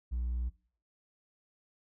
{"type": "tone with hard clipping", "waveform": "triangle", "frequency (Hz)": 60.4, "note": "B1", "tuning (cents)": -38, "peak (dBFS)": -30, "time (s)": [0.11, 0.5], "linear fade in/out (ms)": 20, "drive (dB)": 1, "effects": ["noise-tail reverb RT60 0.5 s tail -21 dB re dry"]}